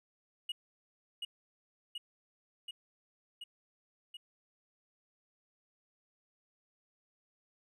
triangle tone with echo, 2889 Hz, F#7, 42 cents flat, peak -33 dBFS, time 0.49-0.52 s, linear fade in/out 5 ms, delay 730 ms, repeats 5, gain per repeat -2 dB, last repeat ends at 4.17 s, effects none

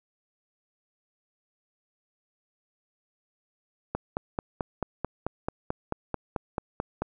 click train, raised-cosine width 1 ms, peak -14 dBFS, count 15, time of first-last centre 3.95-7.02 s, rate 4.56 Hz, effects none

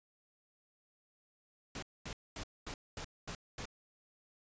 pink noise bursts, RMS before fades -43 dBFS, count 7, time 1.75-3.655 s, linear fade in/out 2 ms, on 75 ms, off 230 ms, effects resampled to 16000 Hz

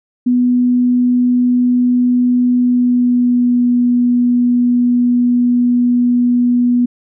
sine tone with pitch glide, 246.9 to 243.9 Hz, B3 to B3, 0 to -21 cents, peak -9 dBFS, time 0.26-6.86 s, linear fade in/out 10 ms, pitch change -21 cents, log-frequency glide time 2.57-3.67 s, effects none

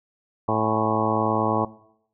harmonic tone with a mistuned harmonic, 109.7 Hz, A2, 5 cents flat, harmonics 1 / 2 / 3 / 4 / 5 / 6 / 7 / 8 / 9 / 10, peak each -29 / -29 / -29 / -29 / -29 / -29 / -29 / -29 / -29 / -29 dBFS, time 0.48-1.65 s, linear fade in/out 5 ms, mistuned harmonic 8, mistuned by -62 cents, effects noise-tail reverb RT60 0.7 s tail -19 dB re dry

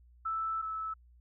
sine tone pair in turn, 1318.5 / 1306.4 Hz, E6 / E6, 0 / -16 cents, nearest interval unison, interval 16 cents, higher first, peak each -31 / -34 dBFS, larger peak first, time 0.25-0.62 / 0.62-0.94 s, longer first, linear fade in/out 10 ms, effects added 60 Hz sine -57 dBFS peak until 1.2 s

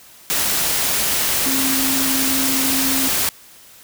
sine tone in noise, 266.9 Hz, C4, 35 cents sharp, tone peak -22 dBFS, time 1.46-3.08 s, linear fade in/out 0 ms, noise white, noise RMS -19 dBFS, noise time 0.3-3.29 s, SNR -6 dB, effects white hiss -45 dBFS RMS until 3.83 s

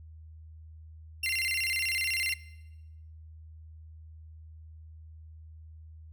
35% pulse tone with vibrato, 2392 Hz, D7, 31 cents sharp, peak -26 dBFS, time 1.23-2.34 s, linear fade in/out 5 ms, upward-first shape square, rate 16 Hz, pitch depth 240 cents each way, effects noise-tail reverb RT60 1.0 s tail -20 dB re dry + added 79 Hz sine -46 dBFS peak until 6.12 s

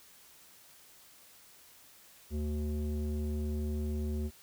square tone with low-pass filter, 75 Hz, D2, 37 cents sharp, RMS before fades -34 dBFS, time 2.3-4.31 s, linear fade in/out 50 ms, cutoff 330 Hz, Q 2.1, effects white hiss -58 dBFS RMS until 4.42 s

